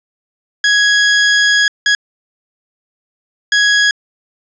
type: tone bursts at uneven times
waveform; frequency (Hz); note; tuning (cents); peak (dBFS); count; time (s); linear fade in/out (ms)
sawtooth; 1664; G#6; +3; -5; 3; 0.64-1.68 / 1.86-1.95 / 3.52-3.91; 2
effects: resampled to 16000 Hz + 7-bit